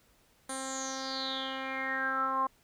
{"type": "tone with low-pass filter sweep", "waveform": "10% pulse", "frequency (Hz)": 265.5, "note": "C4", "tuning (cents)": 25, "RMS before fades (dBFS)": -34, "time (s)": [0.49, 2.47], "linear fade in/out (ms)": 5, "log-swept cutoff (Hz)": [9500, 1000], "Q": 8.6, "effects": ["pink hiss -66 dBFS RMS until 2.63 s"]}